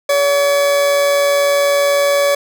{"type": "tone with amplitude modulation", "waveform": "40% pulse", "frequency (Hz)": 568, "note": "C#5", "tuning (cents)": 42, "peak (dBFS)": -9, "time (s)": [0.09, 2.35], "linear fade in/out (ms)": 5, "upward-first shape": "sine", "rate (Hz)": 158, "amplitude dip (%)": 30, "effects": []}